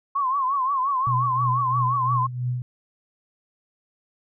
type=tone with vibrato; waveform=sine; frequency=1075 Hz; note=C6; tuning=47 cents sharp; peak=-20 dBFS; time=0.15-2.27 s; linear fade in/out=10 ms; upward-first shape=triangle; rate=5.7 Hz; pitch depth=130 cents each way
type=tone with tremolo; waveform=sine; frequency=124.2 Hz; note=B2; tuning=10 cents sharp; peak=-21 dBFS; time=1.07-2.62 s; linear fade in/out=0 ms; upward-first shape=triangle; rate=3 Hz; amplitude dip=70%
effects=none